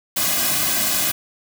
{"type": "noise with comb filter", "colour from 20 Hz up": "white", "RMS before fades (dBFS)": -20, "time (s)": [0.16, 1.12], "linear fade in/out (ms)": 10, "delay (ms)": 2.2, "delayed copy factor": -0.9, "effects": []}